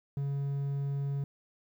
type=tone; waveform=triangle; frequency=140 Hz; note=C#3; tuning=18 cents sharp; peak=-28 dBFS; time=0.17-1.24 s; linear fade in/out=2 ms; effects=11-bit